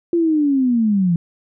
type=linear sweep; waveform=sine; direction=down; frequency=346.8 to 164.5 Hz; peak=-13 dBFS; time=0.13-1.16 s; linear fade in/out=2 ms; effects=none